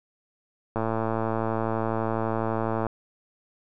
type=click train; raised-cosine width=1 ms; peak=-13 dBFS; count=237; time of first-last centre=0.76-2.867 s; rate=112 Hz; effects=none